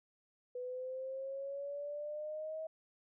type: exponential sweep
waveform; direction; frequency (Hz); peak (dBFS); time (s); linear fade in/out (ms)
sine; up; 494.4 to 640; -39; 0.55-2.67; 5
effects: none